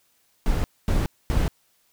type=noise bursts; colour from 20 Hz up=brown; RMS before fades=-21 dBFS; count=3; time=0.46-1.48 s; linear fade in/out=0 ms; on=180 ms; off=240 ms; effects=white hiss -65 dBFS RMS until 1.92 s